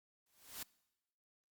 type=noise with exponential growth; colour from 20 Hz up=white; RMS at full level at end=-42 dBFS; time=0.26-0.63 s; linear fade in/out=5 ms; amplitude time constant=80 ms; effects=noise-tail reverb RT60 1.0 s tail -23 dB re dry + Opus 48 kbps